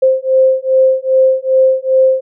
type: beating tone pair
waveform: sine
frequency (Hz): 523 / 525.5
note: C5 / C5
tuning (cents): -1 / +7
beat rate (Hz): 2.5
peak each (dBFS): -11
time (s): 0.02-2.21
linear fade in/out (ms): 10
effects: none